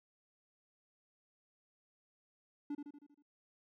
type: tone with echo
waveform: triangle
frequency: 290 Hz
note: D4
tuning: 22 cents flat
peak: -35 dBFS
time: 2.7-2.75 s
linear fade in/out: 5 ms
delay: 79 ms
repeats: 6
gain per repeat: -5 dB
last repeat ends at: 3.224 s
effects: none